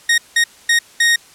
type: tone bursts at uneven times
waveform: sawtooth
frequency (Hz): 1864.7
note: A#6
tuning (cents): 0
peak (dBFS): -7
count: 4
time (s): 0.09-0.18 / 0.36-0.44 / 0.69-0.79 / 1-1.16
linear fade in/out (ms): 5
effects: white hiss -45 dBFS RMS until 1.34 s + low-pass 10000 Hz 12 dB/octave